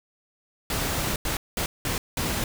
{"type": "noise bursts at uneven times", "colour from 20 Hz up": "pink", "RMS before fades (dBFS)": -27, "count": 5, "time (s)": [[0.7, 1.16], [1.25, 1.37], [1.57, 1.66], [1.85, 1.98], [2.17, 2.44]], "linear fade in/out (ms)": 2, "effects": []}